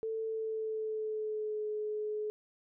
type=tone with pitch glide; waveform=sine; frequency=444.2 to 424.9 Hz; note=A4 to G#4; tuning=+16 to +40 cents; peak=-33 dBFS; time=0.03-2.3 s; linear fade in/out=0 ms; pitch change=-76 cents; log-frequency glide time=0.25-1.66 s; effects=none